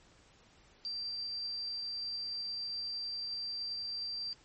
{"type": "tone", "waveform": "sine", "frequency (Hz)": 4700, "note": "D8", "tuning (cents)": 1, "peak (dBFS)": -36, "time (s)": [0.85, 4.33], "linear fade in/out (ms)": 0, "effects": ["pink hiss -63 dBFS RMS until 4.44 s", "MP3 32 kbps"]}